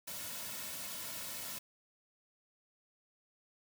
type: noise with comb filter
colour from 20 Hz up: white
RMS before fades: -43 dBFS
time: 0.07-1.59 s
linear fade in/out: 10 ms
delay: 2.5 ms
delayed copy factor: -0.6
effects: none